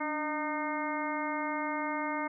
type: harmonic tone with a mistuned harmonic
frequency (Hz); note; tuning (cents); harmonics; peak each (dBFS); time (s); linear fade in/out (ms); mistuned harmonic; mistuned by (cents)
305.1; D#4; -34; 1 / 2 / 3 / 4 / 5 / 6 / 7; -36 / -39 / -36 / -39 / -43 / -45 / -39; 0-2.28; 10; 1; -74
effects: none